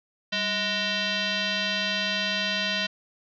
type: tone with frequency modulation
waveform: sine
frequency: 636 Hz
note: D#5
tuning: 38 cents sharp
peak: -24 dBFS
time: 0.32-2.87 s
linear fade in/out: 10 ms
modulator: 832 Hz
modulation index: 4.7
effects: none